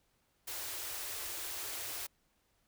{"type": "band-stop noise", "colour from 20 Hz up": "white", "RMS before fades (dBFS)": -41, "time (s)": [0.47, 2.07], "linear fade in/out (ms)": 10, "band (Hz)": [120, 300], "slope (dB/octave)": 96, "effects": ["pink hiss -75 dBFS RMS until 2.67 s"]}